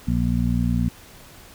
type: harmonic tone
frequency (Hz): 59.3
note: A#1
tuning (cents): +30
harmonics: 1 / 2 / 3 / 4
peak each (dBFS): -24 / -24 / -24 / -24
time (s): 0.07-0.89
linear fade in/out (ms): 10
effects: pink hiss -46 dBFS RMS until 1.54 s